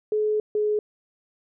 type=tone pair in turn; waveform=sine; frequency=426.3 / 422.1 Hz; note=G#4 / G#4; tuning=+45 / +28 cents; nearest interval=unison; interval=17 cents; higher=first; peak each=-20 dBFS; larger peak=neither; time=0.12-0.4 / 0.55-0.79 s; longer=first; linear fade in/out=2 ms; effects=none